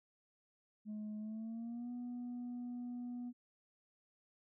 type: tone with pitch glide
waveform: sine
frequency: 212.4 to 244 Hz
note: G#3 to B3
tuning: +39 to -21 cents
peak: -39 dBFS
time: 0.85-3.33 s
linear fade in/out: 50 ms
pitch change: +240 cents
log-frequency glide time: 1.18-1.91 s
effects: tanh soft clip ceiling -40 dBFS